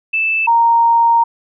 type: tone pair in turn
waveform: sine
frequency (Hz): 2637 / 929.1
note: E7 / A#5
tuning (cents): 0 / -6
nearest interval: octave + tritone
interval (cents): 1806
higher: first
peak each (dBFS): -13 / -8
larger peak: second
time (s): 0.13-0.47 / 0.47-1.24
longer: second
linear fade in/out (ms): 10
effects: none

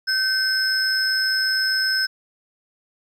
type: tone pair together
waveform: sine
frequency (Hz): 1542 / 5187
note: G6 / E8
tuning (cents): -29 / -29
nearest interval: octave + major sixth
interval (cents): 2100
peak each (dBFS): -19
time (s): 0.07-2.07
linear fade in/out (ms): 20
effects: tanh soft clip ceiling -15 dBFS + 9-bit

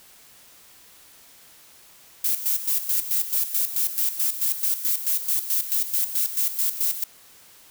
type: noise with tremolo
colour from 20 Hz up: violet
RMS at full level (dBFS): -22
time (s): 2.24-7.04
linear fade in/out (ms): 5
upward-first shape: square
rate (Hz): 4.6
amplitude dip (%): 70
effects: white hiss -51 dBFS RMS until 7.7 s

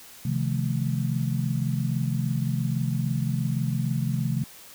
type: chord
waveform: sine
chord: F dominant seventh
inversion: second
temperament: just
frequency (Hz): 130.96 / 157.15 / 174.61 / 218.3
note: C3 / Eb3 / F3 / A3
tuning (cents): +2 / +18 / 0 / -13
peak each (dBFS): -26 / -29 / -32 / -31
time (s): 0.25-4.44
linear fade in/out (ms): 5
effects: white hiss -47 dBFS RMS until 4.74 s

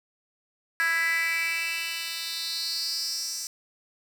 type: tone with high-pass filter sweep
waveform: 10% pulse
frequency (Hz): 330.6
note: E4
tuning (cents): +5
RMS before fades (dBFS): -29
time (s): 0.8-3.47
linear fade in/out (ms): 0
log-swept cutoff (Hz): 1700 to 6300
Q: 5.4
effects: 8-bit

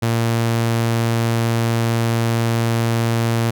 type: tone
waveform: sawtooth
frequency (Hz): 115.5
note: A#2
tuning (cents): -16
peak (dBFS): -12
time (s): 0.02-3.51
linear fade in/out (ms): 10
effects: none

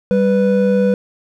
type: tone pair together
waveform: triangle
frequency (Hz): 196 / 494.2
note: G3 / B4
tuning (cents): 0 / +1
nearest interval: octave + major third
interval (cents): 1601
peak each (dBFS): -12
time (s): 0.11-0.94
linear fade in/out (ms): 0
effects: none

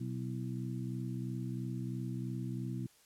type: harmonic tone with a mistuned harmonic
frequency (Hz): 63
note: B1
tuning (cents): +35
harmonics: 2 / 3 / 4 / 5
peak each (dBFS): -38 / -42 / -44 / -46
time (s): 0-2.87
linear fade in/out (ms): 10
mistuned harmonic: 5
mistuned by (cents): +75
effects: white hiss -65 dBFS RMS until 3.05 s + low-pass 12000 Hz 12 dB/octave

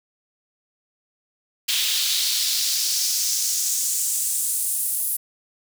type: noise with high-pass filter sweep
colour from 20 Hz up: pink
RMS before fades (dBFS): -23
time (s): 1.68-5.17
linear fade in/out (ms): 10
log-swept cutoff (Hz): 3300 to 11000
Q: 2.2
effects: none

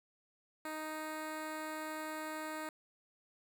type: tone with notch filter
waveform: 10% pulse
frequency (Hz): 311.1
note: D#4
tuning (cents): 0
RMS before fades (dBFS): -42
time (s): 0.65-2.69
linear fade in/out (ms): 2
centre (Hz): 5300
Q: 1.9
effects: none

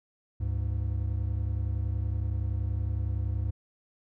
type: tone pair together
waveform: triangle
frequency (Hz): 71.5 / 102.2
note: D2 / G#2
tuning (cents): -46 / -27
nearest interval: tritone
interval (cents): 619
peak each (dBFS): -28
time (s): 0.4-3.51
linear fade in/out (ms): 10
effects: none

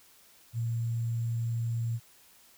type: tone with sample-and-hold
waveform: sine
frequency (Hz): 116.1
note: A#2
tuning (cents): -7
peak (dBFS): -28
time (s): 0.53-2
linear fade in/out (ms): 50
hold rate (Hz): 7350
effects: white hiss -59 dBFS RMS until 2.57 s

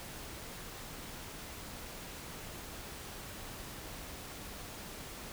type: silence
effects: pink hiss -46 dBFS RMS until 5.32 s

